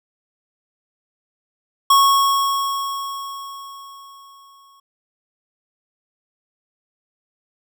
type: tone with exponential decay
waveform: square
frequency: 1102 Hz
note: C#6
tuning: 11 cents flat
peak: -10 dBFS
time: 1.9-4.8 s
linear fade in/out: 5 ms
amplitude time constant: 630 ms
effects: none